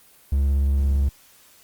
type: tone with vibrato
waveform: triangle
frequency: 69.3 Hz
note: C#2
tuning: in tune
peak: -15 dBFS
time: 0.32-1.09 s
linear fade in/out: 5 ms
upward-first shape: sine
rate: 17 Hz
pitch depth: 23 cents each way
effects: white hiss -53 dBFS RMS until 1.63 s + Opus 32 kbps